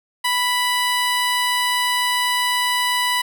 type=tone; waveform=15% pulse; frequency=987.8 Hz; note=B5; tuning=in tune; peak=-11 dBFS; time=0.24-3.22 s; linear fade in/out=10 ms; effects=none